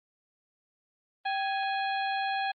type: harmonic tone with a mistuned harmonic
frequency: 830.6 Hz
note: G#5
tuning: in tune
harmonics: 1 / 2 / 3 / 4 / 5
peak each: -29 / -35 / -39 / -41 / -43 dBFS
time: 1.25-2.52 s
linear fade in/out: 10 ms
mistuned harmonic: 1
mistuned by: -110 cents
effects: Opus 32 kbps